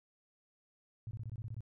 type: tone bursts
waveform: sine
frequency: 112 Hz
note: A2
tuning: 31 cents sharp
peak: -39 dBFS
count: 9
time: 1.07-1.606 s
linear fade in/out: 0 ms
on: 40 ms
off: 22 ms
effects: none